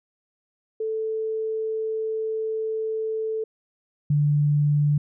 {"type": "tone pair in turn", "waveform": "sine", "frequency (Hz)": [440, 146.83], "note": ["A4", "D3"], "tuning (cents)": [0, 0], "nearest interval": "octave + perfect fifth", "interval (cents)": 1900, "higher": "first", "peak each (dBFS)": [-24, -17], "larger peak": "second", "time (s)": [[0.8, 3.44], [4.1, 4.98]], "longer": "first", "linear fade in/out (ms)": 5, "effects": []}